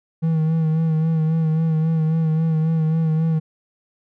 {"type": "tone with vibrato", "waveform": "triangle", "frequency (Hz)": 160, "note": "D#3", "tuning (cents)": 49, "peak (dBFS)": -14, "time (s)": [0.22, 3.4], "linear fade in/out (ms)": 20, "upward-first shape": "sine", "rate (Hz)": 3.7, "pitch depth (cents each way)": 36, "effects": []}